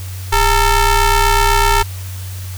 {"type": "ring-modulated tone", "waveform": "sawtooth", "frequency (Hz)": 440, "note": "A4", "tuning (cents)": 0, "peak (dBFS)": -3, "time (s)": [0.32, 1.83], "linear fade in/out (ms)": 10, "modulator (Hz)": 474, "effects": ["added 93 Hz sine -24 dBFS peak until 2.57 s", "white hiss -35 dBFS RMS until 2.57 s"]}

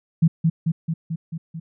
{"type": "tone with echo", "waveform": "sine", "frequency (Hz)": 163, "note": "E3", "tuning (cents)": -19, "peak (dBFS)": -11, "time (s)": [0.22, 0.28], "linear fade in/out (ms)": 10, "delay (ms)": 220, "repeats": 6, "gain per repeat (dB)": -3, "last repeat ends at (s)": 1.6, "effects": []}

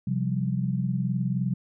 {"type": "chord", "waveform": "sine", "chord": "C suspended fourth", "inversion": "none", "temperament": "equal with one note detuned", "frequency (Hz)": [130.81, 174.61, 193.86], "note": ["C3", "F3", "G3"], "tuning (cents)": [0, 0, -19], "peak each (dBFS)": [-27, -29, -29], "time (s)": [0.07, 1.54], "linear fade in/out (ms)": 5, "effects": []}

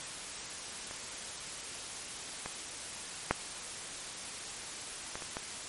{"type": "clicks", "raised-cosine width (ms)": 0.5, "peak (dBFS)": [-27, -22, -10, -23, -26, -20], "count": 6, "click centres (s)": [0.911, 2.46, 3.31, 5.155, 5.222, 5.369], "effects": ["white hiss -42 dBFS RMS until 5.68 s", "MP3 48 kbps"]}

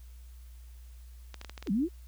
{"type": "clicks", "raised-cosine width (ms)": 0.2, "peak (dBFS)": -25, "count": 7, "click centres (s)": [1.343, 1.414, 1.447, 1.496, 1.578, 1.626, 1.672]}
{"type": "exponential two-way sweep", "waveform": "sine", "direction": "down then up", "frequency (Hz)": [513, 183.1, 382.5], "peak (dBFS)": -25, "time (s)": [1.66, 1.89], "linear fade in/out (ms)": 50, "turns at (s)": 1.71}
{"effects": ["added 60 Hz sine -46 dBFS peak until 2.07 s", "white hiss -64 dBFS RMS until 2.07 s"]}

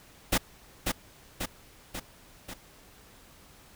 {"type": "noise with echo", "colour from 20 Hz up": "pink", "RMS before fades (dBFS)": -24, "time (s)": [0.32, 0.38], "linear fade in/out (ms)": 10, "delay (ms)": 540, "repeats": 4, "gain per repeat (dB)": -4, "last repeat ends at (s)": 2.54, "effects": ["pink hiss -55 dBFS RMS until 3.75 s"]}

